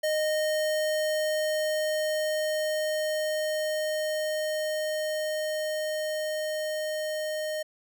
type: tone with level ramp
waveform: square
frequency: 617 Hz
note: D#5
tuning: 15 cents flat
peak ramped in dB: -25 to -30 dBFS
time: 0.03-7.63 s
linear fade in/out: 10 ms
effects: none